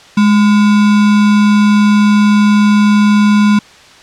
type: tone with sample-and-hold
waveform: sine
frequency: 208.2 Hz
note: G#3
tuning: 5 cents sharp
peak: -5 dBFS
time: 0.17-3.59 s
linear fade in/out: 5 ms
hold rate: 1225 Hz
effects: white hiss -39 dBFS RMS until 4.02 s + low-pass 5000 Hz 12 dB/octave